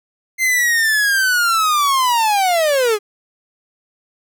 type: linear sweep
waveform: 45% pulse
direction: down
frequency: 2093 to 400.5 Hz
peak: -13 dBFS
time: 0.38-2.99 s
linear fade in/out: 50 ms
effects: none